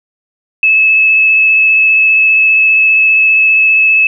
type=tone with vibrato; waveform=sine; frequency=2600 Hz; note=E7; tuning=24 cents flat; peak=-5 dBFS; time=0.63-4.07 s; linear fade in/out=2 ms; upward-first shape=sine; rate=15 Hz; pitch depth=12 cents each way; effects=none